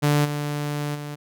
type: tone with level steps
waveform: sawtooth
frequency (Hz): 146.83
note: D3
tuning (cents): 0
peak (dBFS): -13 / -21 / -27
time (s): 0.02-1.16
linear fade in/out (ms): 20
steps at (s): 0.24 / 0.94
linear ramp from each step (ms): 20
effects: none